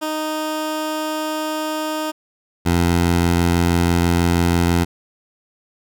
15% pulse tone pair in turn, 310 / 86.14 Hz, D#4 / F2, -6 / -23 cents, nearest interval octave + minor seventh, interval 2217 cents, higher first, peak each -15 / -8 dBFS, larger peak second, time 0.01-2.12 / 2.65-4.85 s, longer second, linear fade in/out 20 ms, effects none

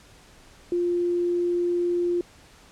sine tone, 349.9 Hz, F4, 3 cents sharp, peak -21 dBFS, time 0.72-2.21 s, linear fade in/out 2 ms, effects pink hiss -52 dBFS RMS until 2.71 s + low-pass 9000 Hz 12 dB/octave

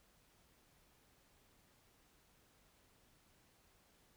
silence, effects pink hiss -71 dBFS RMS until 4.16 s

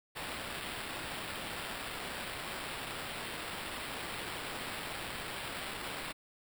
violet noise with sample-and-hold, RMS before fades -41 dBFS, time 0.15-6.13 s, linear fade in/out 20 ms, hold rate 6300 Hz, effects none

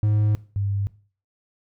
triangle / sine tone pair in turn, 105.8 / 99.86 Hz, G#2 / G2, +33 / +33 cents, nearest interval minor second, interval 100 cents, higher first, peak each -15 / -21 dBFS, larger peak first, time 0.03-0.35 / 0.56-0.87 s, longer first, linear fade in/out 0 ms, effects noise-tail reverb RT60 0.4 s tail -19 dB re dry

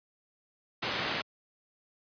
white low-pass noise, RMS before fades -33 dBFS, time 0.82-1.22 s, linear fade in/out 10 ms, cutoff 3300 Hz, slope 12 dB/octave, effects high-pass 100 Hz 12 dB/octave + resampled to 11025 Hz

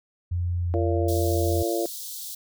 sine tone with pitch glide, 87.7 to 86.34 Hz, F2 to F2, +8 to -19 cents, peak -23 dBFS, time 0.31-1.63 s, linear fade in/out 10 ms, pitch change -27 cents, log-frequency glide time 0.6-0.8 s
harmonic tone, 114.1 Hz, A#2, 37 cents flat, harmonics 3 / 4 / 5 / 6, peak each -26 / -30 / -30 / -31 dBFS, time 0.74-1.86 s, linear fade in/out 0 ms
white high-pass noise, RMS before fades -36 dBFS, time 1.08-2.35 s, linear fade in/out 5 ms, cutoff 3500 Hz, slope 48 dB/octave
effects none

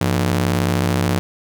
sawtooth ring-modulated tone, 132.4 Hz, C3, 21 cents sharp, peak -9 dBFS, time 0.01-1.19 s, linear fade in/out 0 ms, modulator 36.7 Hz, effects none

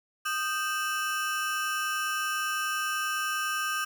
35% pulse ring-modulated tone, 1396.9 Hz, F6, in tune, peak -23 dBFS, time 0.25-3.85 s, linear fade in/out 10 ms, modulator 165 Hz, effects 9-bit

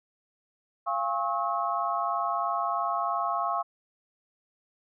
sine tone cluster, 690 / 813 / 1092 / 1286 Hz, F5 / G#5 / C#6 / E6, -21 / -37 / -26 / -43 cents, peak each -31 / -34 / -29 / -33 dBFS, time 0.86-3.63 s, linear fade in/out 20 ms, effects none

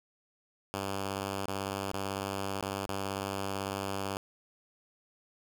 5% pulse tone with dropouts, 98 Hz, G2, in tune, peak -22 dBFS, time 0.74-4.17 s, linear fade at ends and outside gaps 0 ms, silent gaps 1.457-1.481 / 1.916-1.935 / 2.61-2.626 / 2.861-2.893 s, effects none

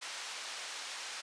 white band-pass noise, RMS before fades -43 dBFS, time 0.01-1.22 s, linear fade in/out 20 ms, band 720 to 5400 Hz, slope 12 dB/octave, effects resampled to 22050 Hz

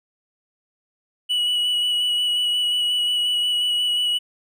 triangle tone with vibrato, 2937 Hz, F#7, 13 cents flat, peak -17 dBFS, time 1.29-4.19 s, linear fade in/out 20 ms, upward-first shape square, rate 5.6 Hz, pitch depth 13 cents each way, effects none

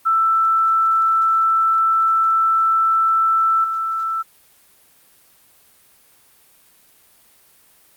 sine tone with level steps, 1327 Hz, E6, 11 cents sharp, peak -13 / -19 dBFS, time 0.05-4.23 s, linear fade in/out 20 ms, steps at 3.64 s, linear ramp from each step 2 ms, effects white hiss -53 dBFS RMS until 7.96 s + Opus 32 kbps

